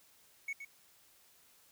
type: tone with echo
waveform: triangle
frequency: 2217 Hz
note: C#7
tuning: in tune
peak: -34 dBFS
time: 0.48-0.53 s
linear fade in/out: 5 ms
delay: 120 ms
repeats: 1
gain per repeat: -8 dB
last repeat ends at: 0.65 s
effects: white hiss -65 dBFS RMS until 1.71 s